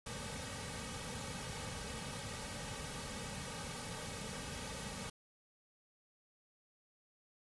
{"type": "noise with comb filter", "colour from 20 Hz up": "pink", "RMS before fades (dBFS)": -44, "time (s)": [0.06, 5.1], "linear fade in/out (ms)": 5, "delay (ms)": 2.9, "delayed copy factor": -0.8, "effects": ["resampled to 24000 Hz"]}